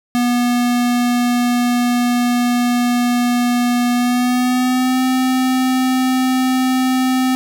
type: tone with pitch glide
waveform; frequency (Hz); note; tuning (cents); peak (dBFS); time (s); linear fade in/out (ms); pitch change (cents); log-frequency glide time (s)
square; 243.1 to 257.6; B3 to C4; -27 to -27; -14; 0.15-7.35; 0; +100; 3.93-5.03
effects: none